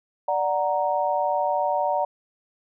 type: chord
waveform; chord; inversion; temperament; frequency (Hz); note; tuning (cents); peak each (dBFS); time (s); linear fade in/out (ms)
sine; D augmented; none; equal; 587.3 / 740 / 932.3; D5 / F#5 / A#5; 0 / 0 / 0; -25 / -25 / -25; 0.28-2.05; 5
effects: none